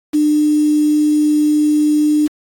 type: tone with quantisation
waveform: sine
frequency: 300.3 Hz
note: D4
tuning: 39 cents sharp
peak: -10 dBFS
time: 0.13-2.28 s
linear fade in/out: 20 ms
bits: 5
effects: AAC 64 kbps